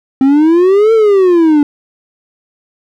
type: exponential two-way sweep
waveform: triangle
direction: up then down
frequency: 261.6 to 456 to 287 Hz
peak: -3 dBFS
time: 0.21-1.63 s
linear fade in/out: 2 ms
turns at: 0.93 s
effects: none